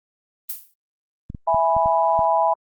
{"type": "noise with exponential decay", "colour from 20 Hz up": "violet", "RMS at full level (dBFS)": -25, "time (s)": [0.49, 0.74], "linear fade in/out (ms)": 5, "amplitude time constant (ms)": 53}
{"type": "clicks", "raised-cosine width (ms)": 5, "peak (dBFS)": -20, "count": 6, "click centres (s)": [1.301, 1.348, 1.545, 1.766, 1.859, 2.192]}
{"type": "chord", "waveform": "sine", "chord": "E major", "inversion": "none", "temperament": "equal", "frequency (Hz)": [659.3, 830.6, 987.8], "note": ["E5", "G#5", "B5"], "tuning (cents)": [0, 0, 0], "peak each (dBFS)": -20, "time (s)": [1.47, 2.54], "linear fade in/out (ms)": 10}
{"effects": ["Opus 24 kbps"]}